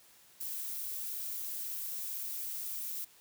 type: noise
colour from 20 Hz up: violet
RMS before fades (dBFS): -39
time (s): 0.4-3.05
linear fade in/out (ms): 10
effects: white hiss -61 dBFS RMS until 3.2 s + high-pass 60 Hz 12 dB/octave